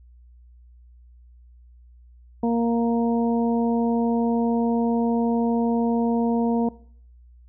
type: harmonic tone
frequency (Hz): 233.1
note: A#3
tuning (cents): 0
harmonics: 1 / 2 / 3 / 4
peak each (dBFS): -20 / -26 / -30 / -32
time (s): 2.43-6.69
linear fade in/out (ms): 5
effects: noise-tail reverb RT60 0.6 s tail -21 dB re dry + added 60 Hz sine -47 dBFS peak until 7.48 s